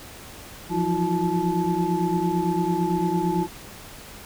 sine tone cluster, 170.2 / 179.1 / 325.7 / 359 / 867 Hz, F3 / F3 / E4 / F4 / A5, -44 / +44 / -21 / +48 / -26 cents, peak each -27 dBFS, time 0.69-3.48 s, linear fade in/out 50 ms, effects pink hiss -42 dBFS RMS until 4.25 s

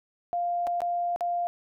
sine tone with dropouts, 698.5 Hz, F5, in tune, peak -25 dBFS, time 0.33-1.47 s, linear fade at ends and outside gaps 0 ms, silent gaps 0.669-0.673 / 0.805-0.818 / 1.161-1.208 s, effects none

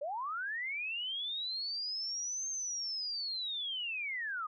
sine linear two-way sweep, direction up then down, 540 to 6400 to 1198 Hz, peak -35 dBFS, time 0.01-4.47 s, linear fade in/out 10 ms, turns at 2.49 s, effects none

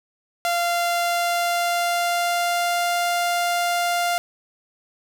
sawtooth tone with pitch glide, 692 to 698.4 Hz, F5 to F5, -16 to 0 cents, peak -16 dBFS, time 0.45-4.18 s, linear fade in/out 0 ms, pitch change +16 cents, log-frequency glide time 0.59-2.99 s, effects none

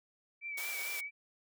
sine tone with vibrato, 2301 Hz, D7, 36 cents flat, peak -38 dBFS, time 0.41-1.11 s, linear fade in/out 50 ms, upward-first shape sine, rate 4.5 Hz, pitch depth 40 cents each way
white high-pass noise, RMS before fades -42 dBFS, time 0.57-1.01 s, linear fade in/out 10 ms, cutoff 400 Hz, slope 48 dB/octave
effects none

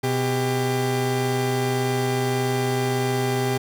30% pulse tone pair together, 125.9 / 399.4 Hz, B2 / G4, +34 / +32 cents, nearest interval octave + minor sixth, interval 1998 cents, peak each -21 dBFS, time 0.03-3.58 s, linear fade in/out 10 ms, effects none

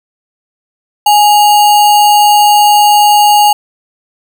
sine tone with sample-and-hold, 830.6 Hz, G#5, in tune, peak -3 dBFS, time 1.06-3.53 s, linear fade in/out 5 ms, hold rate 3675 Hz, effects none

